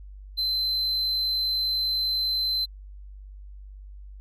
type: tone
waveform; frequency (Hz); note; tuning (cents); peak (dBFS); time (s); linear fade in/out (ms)
triangle; 4075; C8; -47; -22; 0.37-2.66; 20
effects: added 49 Hz sine -40 dBFS peak until 4.2 s